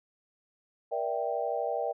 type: chord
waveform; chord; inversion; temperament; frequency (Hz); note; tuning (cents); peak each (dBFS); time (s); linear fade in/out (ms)
sine; E half-diminished seventh; second; equal with one note detuned; 474.3 / 587.3 / 659.3 / 784; Bb4 / D5 / E5 / G5; +30 / 0 / 0 / 0; -34; 0.91-1.93; 20
effects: none